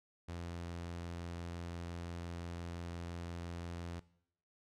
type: tone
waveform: sawtooth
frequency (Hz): 85.8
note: F2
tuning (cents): -30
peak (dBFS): -38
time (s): 0.28-4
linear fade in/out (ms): 10
effects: noise-tail reverb RT60 0.7 s tail -19 dB re dry + low-pass 8000 Hz 12 dB/octave